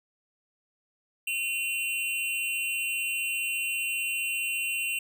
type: tone with amplitude modulation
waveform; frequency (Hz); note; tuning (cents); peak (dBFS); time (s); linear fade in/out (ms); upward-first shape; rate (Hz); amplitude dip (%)
square; 2746; F7; -30; -25; 1.27-4.99; 5; sine; 265; 75
effects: none